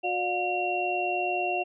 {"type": "tone cluster", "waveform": "sine", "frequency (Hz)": [362.2, 587, 716, 2740], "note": ["F#4", "D5", "F5", "F7"], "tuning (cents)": [-37, -1, 43, -34], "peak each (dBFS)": [-32, -36, -28, -31], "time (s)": [0.03, 1.64], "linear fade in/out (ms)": 20, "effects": []}